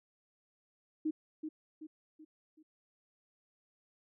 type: tone with echo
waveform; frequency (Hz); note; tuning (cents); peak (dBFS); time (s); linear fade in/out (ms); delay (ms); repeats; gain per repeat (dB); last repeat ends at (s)
sine; 311.1; D#4; 0; -30; 1.05-1.11; 10; 380; 4; -7; 2.63
effects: none